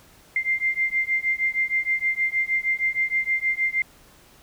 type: beating tone pair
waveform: sine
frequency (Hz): 2093 / 2099.4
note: C7 / C7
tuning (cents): 0 / +5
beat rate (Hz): 6.4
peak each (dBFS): -24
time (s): 0.36-3.82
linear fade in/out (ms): 2
effects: pink hiss -53 dBFS RMS until 4.42 s